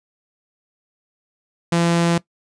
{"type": "tone", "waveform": "sawtooth", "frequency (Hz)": 169.9, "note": "F3", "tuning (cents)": -47, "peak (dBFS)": -11, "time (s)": [1.72, 2.18], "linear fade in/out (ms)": 5, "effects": ["noise-tail reverb RT60 0.1 s tail -19 dB re dry", "resampled to 22050 Hz"]}